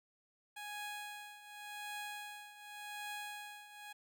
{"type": "tone with tremolo", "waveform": "15% pulse", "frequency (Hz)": 830.6, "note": "G#5", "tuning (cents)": 0, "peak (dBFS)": -35, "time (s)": [0.56, 3.93], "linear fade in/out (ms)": 10, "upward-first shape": "triangle", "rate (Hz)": 0.88, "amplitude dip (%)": 80, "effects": []}